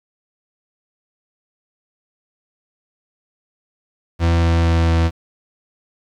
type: tone with pitch steps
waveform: 40% pulse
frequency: 84.1 / 83.62 / 83.13 / 82.66 Hz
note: E2 / E2 / E2 / E2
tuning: +35 / +25 / +15 / +5 cents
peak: -12 dBFS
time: 4.19-5.11 s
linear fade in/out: 50 ms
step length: 230 ms
effects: low-pass 5000 Hz 12 dB/octave + 8-bit